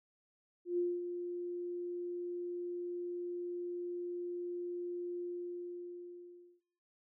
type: tone with ADSR envelope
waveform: sine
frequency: 351.6 Hz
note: F4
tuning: 12 cents sharp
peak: -29 dBFS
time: 0.65-6.61 s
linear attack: 130 ms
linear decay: 230 ms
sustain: -8 dB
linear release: 1400 ms
effects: noise-tail reverb RT60 0.8 s tail -19 dB re dry